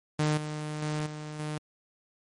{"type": "tone with level steps", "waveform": "sawtooth", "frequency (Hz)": 151.9, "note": "D#3", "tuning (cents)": -41, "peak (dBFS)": [-20, -29, -25, -33, -28], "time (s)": [0.19, 1.58], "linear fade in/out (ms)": 5, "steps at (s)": [0.37, 0.82, 1.06, 1.39], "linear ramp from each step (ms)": 5, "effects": ["MP3 48 kbps"]}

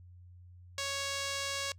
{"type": "tone with low-pass filter", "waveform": "5% pulse", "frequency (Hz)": 554.4, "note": "C#5", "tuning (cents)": 0, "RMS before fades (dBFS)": -36, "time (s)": [0.78, 1.72], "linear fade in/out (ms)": 2, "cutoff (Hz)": 11000, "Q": 0.88, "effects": ["noise-tail reverb RT60 0.1 s tail -24 dB re dry", "added 89 Hz sine -51 dBFS peak until 1.78 s"]}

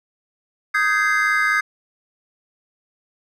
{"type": "chord", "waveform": "triangle", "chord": "Ab major seventh", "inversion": "second", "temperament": "just", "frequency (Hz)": [1245.9, 1557.4, 1661.2, 2077], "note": ["Eb6", "G6", "Ab6", "C7"], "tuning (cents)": [2, -12, 0, -13], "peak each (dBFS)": -20, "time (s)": [0.74, 1.61], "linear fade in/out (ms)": 10, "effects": []}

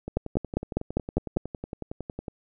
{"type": "two click trains", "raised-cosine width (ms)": 2, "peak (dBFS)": [-20, -10], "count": [25, 7], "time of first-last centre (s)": [[0.08, 2.282], [0.17, 1.37]], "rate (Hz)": [10.9, 5], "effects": []}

